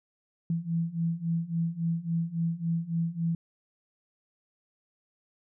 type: beating tone pair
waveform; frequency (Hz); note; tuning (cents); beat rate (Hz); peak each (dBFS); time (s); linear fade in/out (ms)
sine; 164.81 / 168.41; E3 / E3; 0 / +37; 3.6; -31 / -29; 0.5-3.35; 2
effects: none